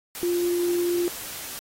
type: tone in noise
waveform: sine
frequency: 349.7 Hz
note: F4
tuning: 2 cents sharp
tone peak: -21 dBFS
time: 0.23-1.08 s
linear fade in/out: 0 ms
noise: white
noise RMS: -36 dBFS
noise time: 0.15-1.59 s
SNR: +12 dB
effects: AAC 48 kbps